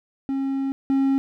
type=tone pair in turn; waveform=triangle; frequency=271.1 / 271.1 Hz; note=C#4 / C#4; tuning=-38 / -38 cents; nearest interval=unison; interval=0 cents; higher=neither; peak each=-20 / -15 dBFS; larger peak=second; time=0.29-0.72 / 0.9-1.18 s; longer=first; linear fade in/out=0 ms; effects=none